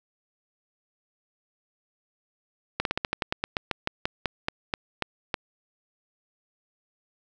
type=slowing click train; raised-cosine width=0.3 ms; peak=-9 dBFS; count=18; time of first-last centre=2.8-5.342 s; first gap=52 ms; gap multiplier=1.12; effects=none